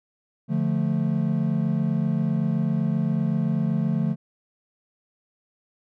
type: chord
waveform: triangle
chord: D minor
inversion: none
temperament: equal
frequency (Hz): 146.83 / 174.61 / 220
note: D3 / F3 / A3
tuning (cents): 0 / 0 / 0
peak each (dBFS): -23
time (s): 0.48-4.16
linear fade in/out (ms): 50
effects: tanh soft clip ceiling -9 dBFS